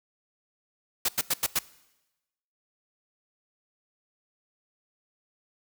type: noise bursts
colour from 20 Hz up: white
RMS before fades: -25 dBFS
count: 5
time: 1.05-1.59 s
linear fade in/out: 5 ms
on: 36 ms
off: 90 ms
effects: noise-tail reverb RT60 1.0 s tail -20 dB re dry